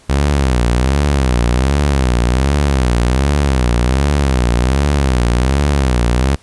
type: tone with vibrato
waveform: sawtooth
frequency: 65.41 Hz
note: C2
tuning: in tune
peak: -7 dBFS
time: 0.09-6.36 s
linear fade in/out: 10 ms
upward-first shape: sine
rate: 1.3 Hz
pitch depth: 180 cents each way
effects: pink hiss -47 dBFS RMS until 6.42 s + resampled to 24000 Hz